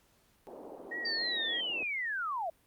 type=band-pass noise; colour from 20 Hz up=pink; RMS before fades=-47 dBFS; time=0.47-1.83 s; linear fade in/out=0 ms; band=290 to 770 Hz; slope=24 dB/octave
type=tone with vibrato; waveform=sine; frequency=1864.7 Hz; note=A#6; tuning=in tune; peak=-35 dBFS; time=0.91-1.61 s; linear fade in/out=10 ms; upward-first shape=sine; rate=3.3 Hz; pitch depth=55 cents each way
type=linear sweep; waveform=sine; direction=down; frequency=4699 to 622.3 Hz; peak=-32 dBFS; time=1.05-2.5 s; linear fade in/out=5 ms
effects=pink hiss -68 dBFS RMS until 2.66 s + Opus 48 kbps